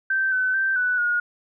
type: tone with pitch steps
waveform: sine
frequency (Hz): 1556 / 1515 / 1561 / 1487 / 1439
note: G6 / F#6 / G6 / F#6 / F#6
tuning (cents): -13 / +40 / -8 / +8 / -49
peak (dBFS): -19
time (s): 0.1-1.2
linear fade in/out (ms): 5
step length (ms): 220
effects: none